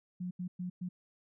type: tone bursts at uneven times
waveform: sine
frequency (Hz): 180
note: F#3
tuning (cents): -47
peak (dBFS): -35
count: 4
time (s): 0.2-0.31 / 0.39-0.48 / 0.59-0.7 / 0.81-0.89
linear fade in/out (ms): 10
effects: none